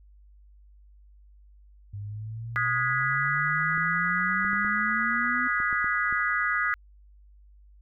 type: exponential sweep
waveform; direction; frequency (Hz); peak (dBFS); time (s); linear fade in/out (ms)
sine; up; 100 to 253.8; -33; 1.93-5.48; 10
type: chord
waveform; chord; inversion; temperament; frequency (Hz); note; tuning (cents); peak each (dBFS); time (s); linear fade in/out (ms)
sine; G# minor seventh; second; equal with one note detuned; 1244.5 / 1447 / 1661.2 / 1975.5; D#6 / F#6 / G#6 / B6; 0 / -39 / 0 / 0; -29; 2.56-6.74; 0
type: clicks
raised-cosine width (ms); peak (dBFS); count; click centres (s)
3; -30; 8; 3.777 / 4.448 / 4.532 / 4.648 / 5.602 / 5.728 / 5.844 / 6.126
effects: added 50 Hz sine -51 dBFS peak until 7.81 s